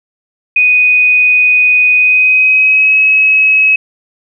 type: tone with pitch glide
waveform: sine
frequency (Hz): 2489 to 2562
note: D#7 to E7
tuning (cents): 0 to -50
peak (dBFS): -5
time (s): 0.56-3.76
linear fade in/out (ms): 5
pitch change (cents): +50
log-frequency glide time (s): 1.95-2.97
effects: none